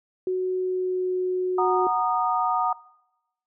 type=tone with pitch glide; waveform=sine; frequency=369.9 to 367.1 Hz; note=F#4 to F#4; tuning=0 to -14 cents; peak=-22 dBFS; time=0.27-1.87 s; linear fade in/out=2 ms; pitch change=-14 cents; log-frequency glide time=0.57-1.15 s
type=chord; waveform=sine; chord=D# minor; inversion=first; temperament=equal with one note detuned; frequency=740 / 932.3 / 1231.6 Hz; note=F#5 / A#5 / D#6; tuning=0 / 0 / -18 cents; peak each=-25 dBFS; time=1.58-2.73 s; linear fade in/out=5 ms
effects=noise-tail reverb RT60 0.9 s tail -21 dB re dry